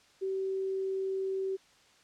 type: tone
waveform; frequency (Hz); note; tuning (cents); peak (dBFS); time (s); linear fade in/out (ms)
sine; 383.7; G4; -37; -30; 0.21-1.57; 20
effects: white hiss -62 dBFS RMS until 2.03 s + low-pass 6000 Hz 12 dB/octave